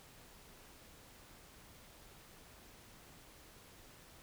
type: silence
effects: pink hiss -59 dBFS RMS until 4.22 s